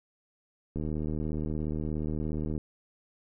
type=click train; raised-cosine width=3 ms; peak=-21 dBFS; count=141; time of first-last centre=0.76-2.578 s; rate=77 Hz; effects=none